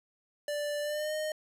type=tone with pitch glide; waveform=square; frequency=587.3 to 616.5 Hz; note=D5 to D#5; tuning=0 to -16 cents; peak=-32 dBFS; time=0.48-1.32 s; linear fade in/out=2 ms; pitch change=+84 cents; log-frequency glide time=0.81-1.14 s; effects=resampled to 32000 Hz